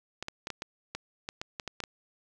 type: clicks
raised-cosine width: 0.2 ms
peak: -18 dBFS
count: 12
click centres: 0.226 / 0.284 / 0.471 / 0.503 / 0.621 / 0.95 / 1.289 / 1.415 / 1.598 / 1.677 / 1.803 / 1.838 s
effects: none